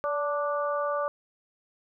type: harmonic tone with a mistuned harmonic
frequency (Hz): 293.7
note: D4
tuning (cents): 0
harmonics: 2 / 3 / 4 / 5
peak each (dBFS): -28 / -38 / -30 / -39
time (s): 0.04-1.08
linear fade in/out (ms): 0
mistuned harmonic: 2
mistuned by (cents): -27
effects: none

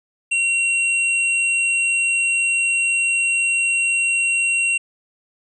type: tone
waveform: square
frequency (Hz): 2742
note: F7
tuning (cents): -32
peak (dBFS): -17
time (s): 0.31-4.78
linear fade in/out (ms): 10
effects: resampled to 24000 Hz

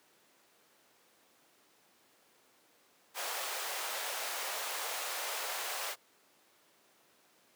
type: high-pass noise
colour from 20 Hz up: pink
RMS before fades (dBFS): -38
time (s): 3.14-5.96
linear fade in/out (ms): 50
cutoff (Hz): 530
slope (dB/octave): 24
effects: pink hiss -66 dBFS RMS until 7.55 s + high-pass 300 Hz 12 dB/octave

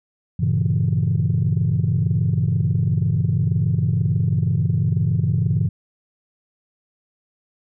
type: chord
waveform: sine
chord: G diminished seventh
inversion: none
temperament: equal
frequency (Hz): 98 / 116.54 / 138.59 / 164.81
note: G2 / Bb2 / Db3 / Fb3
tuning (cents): 0 / 0 / 0 / 0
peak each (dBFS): -21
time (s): 0.39-5.69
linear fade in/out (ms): 10
effects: tanh soft clip ceiling -10 dBFS

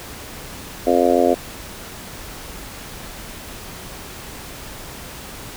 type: harmonic tone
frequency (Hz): 87.4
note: F2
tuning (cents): +2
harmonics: 3 / 4 / 5 / 6 / 7 / 8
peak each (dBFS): -20 / -20 / -20 / -20 / -20 / -20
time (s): 0.86-1.35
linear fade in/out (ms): 20
effects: pink hiss -35 dBFS RMS until 5.56 s

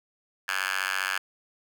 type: tone with high-pass filter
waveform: 5% pulse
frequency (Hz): 95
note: F#2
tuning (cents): +46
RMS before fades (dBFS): -29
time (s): 0.48-1.18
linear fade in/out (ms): 5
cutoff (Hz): 1700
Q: 8.3
effects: none

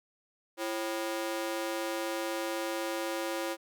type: ring-modulated tone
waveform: sawtooth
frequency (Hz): 440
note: A4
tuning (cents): 0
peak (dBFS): -25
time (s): 0.57-3.57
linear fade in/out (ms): 50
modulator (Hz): 102
effects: none

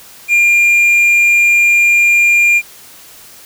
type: tone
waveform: triangle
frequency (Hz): 2400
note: D7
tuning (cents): +37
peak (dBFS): -5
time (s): 0.28-2.62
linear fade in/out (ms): 50
effects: white hiss -38 dBFS RMS until 3.45 s

